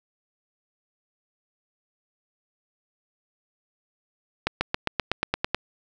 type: accelerating click train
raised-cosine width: 0.3 ms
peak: -6 dBFS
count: 10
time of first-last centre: 4.47-5.546 s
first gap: 140 ms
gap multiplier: 0.96
effects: none